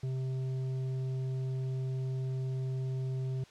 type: tone with tanh clipping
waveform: sine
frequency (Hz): 130.81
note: C3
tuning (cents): 0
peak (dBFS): -33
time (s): 0.03-3.44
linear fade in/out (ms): 5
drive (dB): 8
effects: white hiss -58 dBFS RMS until 3.5 s + low-pass 5000 Hz 12 dB/octave